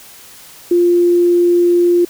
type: tone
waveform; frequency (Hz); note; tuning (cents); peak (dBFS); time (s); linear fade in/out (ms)
sine; 349.2; F4; 0; -8; 0.71-2.05; 5
effects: white hiss -39 dBFS RMS until 2.09 s